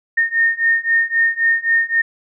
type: beating tone pair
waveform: sine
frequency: 1831 / 1834.8 Hz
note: A#6 / A#6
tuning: -32 / -28 cents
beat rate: 3.8 Hz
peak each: -17 / -16 dBFS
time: 0.17-2.02 s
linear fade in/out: 10 ms
effects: none